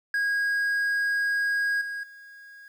triangle tone with level steps, 1640 Hz, G#6, 22 cents flat, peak -21 / -29 / -43 dBFS, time 0.14-2.68 s, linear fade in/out 2 ms, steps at 1.81 / 2.03 s, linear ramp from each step 5 ms, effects 10-bit

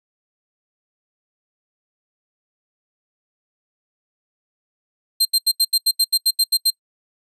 sawtooth tone bursts, 4166 Hz, C8, 8 cents flat, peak -10 dBFS, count 12, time 5.2-6.705 s, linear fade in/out 10 ms, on 53 ms, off 79 ms, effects noise-tail reverb RT60 0.1 s tail -24 dB re dry + resampled to 32000 Hz

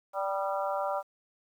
harmonic tone with a mistuned harmonic, 194.9 Hz, G3, 10 cents flat, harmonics 3 / 4 / 5 / 6 / 7, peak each -32 / -34 / -36 / -38 / -39 dBFS, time 0.13-1.03 s, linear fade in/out 50 ms, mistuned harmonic 6, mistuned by +47 cents, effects 10-bit

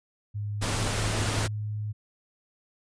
sine tone with pitch glide, 103.6 to 105.84 Hz, G#2 to G#2, -4 to +33 cents, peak -29 dBFS, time 0.34-1.93 s, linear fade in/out 20 ms, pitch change +37 cents, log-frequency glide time 0.64-0.83 s
pink noise, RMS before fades -29 dBFS, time 0.61-1.48 s, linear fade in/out 20 ms
effects resampled to 22050 Hz

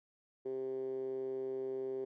10% pulse tone with band-pass filter, 131.6 Hz, C3, 10 cents sharp, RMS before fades -39 dBFS, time 0.45-2.05 s, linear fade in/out 10 ms, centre 390 Hz, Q 7.4, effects none

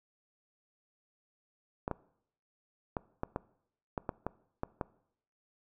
clicks, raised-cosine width 1 ms, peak -19 dBFS, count 10, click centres 1.879 / 1.913 / 2.968 / 3.234 / 3.361 / 3.978 / 4.092 / 4.266 / 4.634 / 4.812 s, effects noise-tail reverb RT60 0.7 s tail -21 dB re dry

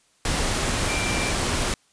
sine tone in noise, 2356 Hz, D7, 5 cents sharp, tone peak -29 dBFS, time 0.89-1.31 s, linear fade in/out 2 ms, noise pink, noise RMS -24 dBFS, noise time 0.25-1.74 s, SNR -8 dB, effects white hiss -62 dBFS RMS until 1.92 s + resampled to 22050 Hz

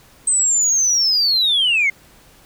sine linear sweep, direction down, 8290 to 2093 Hz, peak -12 dBFS, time 0.27-1.9 s, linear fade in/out 5 ms, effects tanh soft clip ceiling -10 dBFS + pink hiss -49 dBFS RMS until 2.45 s

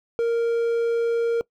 triangle tone, 465.2 Hz, A#4, 4 cents flat, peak -17 dBFS, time 0.19-1.41 s, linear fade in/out 0 ms, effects noise-tail reverb RT60 0.1 s tail -22 dB re dry

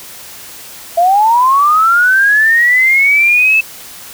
sine linear sweep, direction up, 666 to 2637 Hz, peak -6 dBFS, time 0.97-3.61 s, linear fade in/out 10 ms, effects white hiss -32 dBFS RMS until 4.13 s

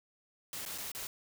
white noise with dropouts, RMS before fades -41 dBFS, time 0.53-1.07 s, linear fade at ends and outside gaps 1 ms, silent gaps 0.652-0.661 / 0.779-0.783 / 0.917-0.949 s, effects none

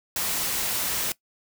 white noise, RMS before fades -27 dBFS, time 0.16-1.12 s, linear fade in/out 2 ms, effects noise-tail reverb RT60 0.1 s tail -19 dB re dry

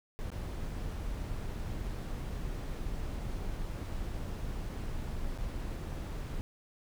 brown noise with dropouts, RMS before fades -37 dBFS, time 0.19-6.41 s, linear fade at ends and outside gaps 0 ms, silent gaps 0.302-0.317 / 1.862-1.867 / 5.376-5.384 s, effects none

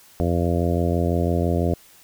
harmonic tone, 86 Hz, F2, 26 cents flat, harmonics 1 / 2 / 3 / 4 / 5 / 6 / 7 / 8, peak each -22 / -25 / -27 / -28 / -29 / -30 / -30 / -31 dBFS, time 0.2-1.74 s, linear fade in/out 0 ms, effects white hiss -51 dBFS RMS until 2.03 s

